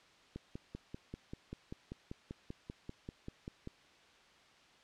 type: click train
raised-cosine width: 3 ms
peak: -30 dBFS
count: 18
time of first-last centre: 0.36-3.674 s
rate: 5.13 Hz
effects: white hiss -63 dBFS RMS until 4.83 s + low-pass 4000 Hz 12 dB/octave